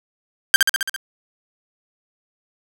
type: tone with echo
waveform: sawtooth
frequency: 1581 Hz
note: G6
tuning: 14 cents sharp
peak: -4 dBFS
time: 0.54-0.56 s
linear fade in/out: 0 ms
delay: 67 ms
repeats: 6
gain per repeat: -3 dB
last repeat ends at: 0.962 s
effects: none